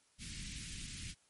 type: band-stop noise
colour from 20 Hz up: pink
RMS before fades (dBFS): -45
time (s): 0.18-1.15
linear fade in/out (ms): 50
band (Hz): 230 to 2100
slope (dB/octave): 24
effects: white hiss -71 dBFS RMS until 1.29 s + MP3 48 kbps